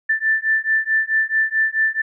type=beating tone pair; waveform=sine; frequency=1766 / 1770.6 Hz; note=A6 / A6; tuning=+6 / +10 cents; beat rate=4.6 Hz; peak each=-19 dBFS; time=0.09-2.02 s; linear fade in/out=10 ms; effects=none